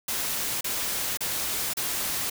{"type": "noise bursts", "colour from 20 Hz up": "white", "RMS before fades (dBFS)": -29, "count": 4, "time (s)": [0.08, 2.299], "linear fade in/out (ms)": 5, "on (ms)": 530, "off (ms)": 33, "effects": []}